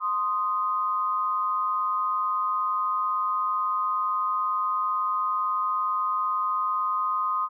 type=tone pair together; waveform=sine; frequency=1045.2 / 1243 Hz; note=C6 / D#6; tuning=-2 / -2 cents; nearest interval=minor third; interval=300 cents; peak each=-27 / -25 dBFS; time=0-7.49 s; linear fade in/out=50 ms; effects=none